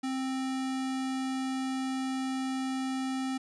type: tone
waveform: square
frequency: 262.9 Hz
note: C4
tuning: 8 cents sharp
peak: -31 dBFS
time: 0.03-3.38 s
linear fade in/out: 10 ms
effects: resampled to 22050 Hz + 11-bit